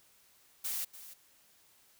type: noise with echo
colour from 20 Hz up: blue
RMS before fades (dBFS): -36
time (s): 0.64-0.85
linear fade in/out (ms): 10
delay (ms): 290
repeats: 1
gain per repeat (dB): -14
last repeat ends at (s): 1.14
effects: white hiss -65 dBFS RMS until 1.99 s